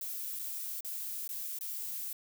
violet noise with dropouts, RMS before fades -39 dBFS, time 0.01-2.13 s, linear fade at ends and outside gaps 2 ms, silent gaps 0.39-0.394 / 0.807-0.847 / 1.277-1.29 / 1.588-1.609 s, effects none

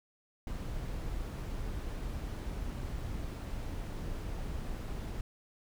brown noise, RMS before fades -38 dBFS, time 0.47-5.21 s, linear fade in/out 2 ms, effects none

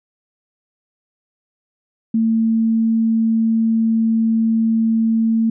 sine tone, 224.9 Hz, A3, 38 cents sharp, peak -13 dBFS, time 2.14-5.5 s, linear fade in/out 5 ms, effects none

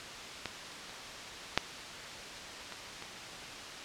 clicks, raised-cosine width 0.2 ms, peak -17 / -28 / -6 / -25 / -26 dBFS, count 5, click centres 0.457 / 0.895 / 1.576 / 2.723 / 3.024 s, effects white hiss -43 dBFS RMS until 3.84 s + low-pass 5000 Hz 12 dB/octave

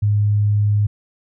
sine tone, 103.83 Hz, G#2, in tune, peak -13 dBFS, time 0.02-0.87 s, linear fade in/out 10 ms, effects none

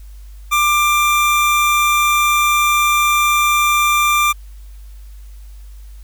25% pulse tone, 1187 Hz, D6, 18 cents sharp, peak -8 dBFS, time 0.51-4.33 s, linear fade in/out 20 ms, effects added 50 Hz sine -33 dBFS peak until 6.03 s + white hiss -53 dBFS RMS until 6.03 s

